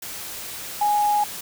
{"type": "tone in noise", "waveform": "sine", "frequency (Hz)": 830.6, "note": "G#5", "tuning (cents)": 0, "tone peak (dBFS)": -17, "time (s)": [0.81, 1.24], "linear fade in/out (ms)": 5, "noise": "white", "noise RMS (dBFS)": -34, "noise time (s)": [0.02, 1.41], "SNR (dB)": 14, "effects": []}